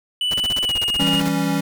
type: tone with pitch glide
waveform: triangle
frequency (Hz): 2973 to 2862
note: F#7 to F7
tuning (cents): +8 to +42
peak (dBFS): -17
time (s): 0.21-1.2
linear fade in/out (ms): 2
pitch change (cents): -66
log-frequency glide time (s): 0.65-0.76
type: noise bursts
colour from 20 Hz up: pink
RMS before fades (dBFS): -29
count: 16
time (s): 0.31-1.284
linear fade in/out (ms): 2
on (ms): 29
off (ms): 34
type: chord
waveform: square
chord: C# diminished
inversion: first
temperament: equal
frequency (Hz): 164.81 / 196 / 277.2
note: E3 / G3 / C#4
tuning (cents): 0 / 0 / 0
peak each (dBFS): -24 / -25 / -22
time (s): 0.99-1.61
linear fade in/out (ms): 10
effects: none